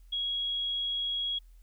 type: tone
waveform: sine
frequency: 3314 Hz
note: G#7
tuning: 4 cents flat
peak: -29 dBFS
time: 0.12-1.39 s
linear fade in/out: 10 ms
effects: added 42 Hz sine -51 dBFS peak until 1.62 s + white hiss -72 dBFS RMS until 1.62 s